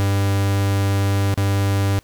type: tone with dropouts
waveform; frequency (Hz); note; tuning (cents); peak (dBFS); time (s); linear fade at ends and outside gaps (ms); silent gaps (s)
45% pulse; 99; G2; +18; -16; 0-1.99; 0; 1.341-1.376
effects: pink hiss -54 dBFS RMS until 2.03 s